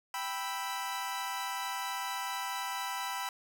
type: chord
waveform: sawtooth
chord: E minor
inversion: first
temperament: equal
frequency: 784 / 987.8 / 1318.5 Hz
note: G5 / B5 / E6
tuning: 0 / 0 / 0 cents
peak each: -36 / -33 / -38 dBFS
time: 0.14-3.29 s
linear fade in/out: 2 ms
effects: none